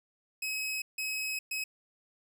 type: tone bursts at uneven times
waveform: sawtooth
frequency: 2554 Hz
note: D#7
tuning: 45 cents sharp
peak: -29 dBFS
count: 3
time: 0.42-0.82 / 0.98-1.39 / 1.51-1.64 s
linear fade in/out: 5 ms
effects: none